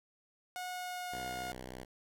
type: tone with pitch glide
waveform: sawtooth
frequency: 727 to 717.4 Hz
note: F#5 to F5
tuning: -31 to +46 cents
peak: -35 dBFS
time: 0.56-1.52 s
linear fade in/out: 0 ms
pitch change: -23 cents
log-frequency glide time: 0.69-1.31 s
type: tone with vibrato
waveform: 5% pulse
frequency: 63.2 Hz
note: B1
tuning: 41 cents sharp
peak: -33 dBFS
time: 1.12-1.85 s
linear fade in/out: 10 ms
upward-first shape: square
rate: 15 Hz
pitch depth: 48 cents each way
effects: none